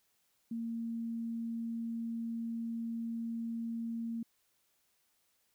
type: tone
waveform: sine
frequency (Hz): 230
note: A#3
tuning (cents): -23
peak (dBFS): -35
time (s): 0.51-4.23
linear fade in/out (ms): 5
effects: white hiss -75 dBFS RMS until 5.54 s